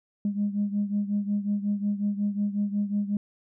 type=beating tone pair; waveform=sine; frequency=203.2 / 208.7 Hz; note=G#3 / G#3; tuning=-38 / +9 cents; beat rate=5.5 Hz; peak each=-25 / -29 dBFS; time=0.25-3.17 s; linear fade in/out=2 ms; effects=tanh soft clip ceiling -18 dBFS